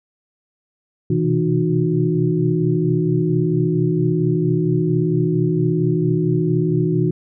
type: tone cluster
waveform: sine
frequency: 124.7 / 129.1 / 162.2 / 305.1 / 363.8 Hz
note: B2 / C3 / E3 / D#4 / F#4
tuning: +17 / -23 / -28 / -34 / -29 cents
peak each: -24 / -25 / -18 / -23 / -21 dBFS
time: 1.1-7.11 s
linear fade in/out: 5 ms
effects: none